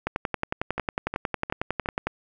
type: two click trains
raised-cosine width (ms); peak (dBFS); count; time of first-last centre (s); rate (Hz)
0.5; -15 / -10; 4 / 23; 0.78-1.859 / 0.07-2.07; 2.78 / 11
effects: none